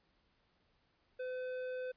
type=tone with tanh clipping; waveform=triangle; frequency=508 Hz; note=B4; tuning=49 cents sharp; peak=-40 dBFS; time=1.19-1.92 s; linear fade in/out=10 ms; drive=15 dB; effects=pink hiss -75 dBFS RMS until 1.96 s + resampled to 11025 Hz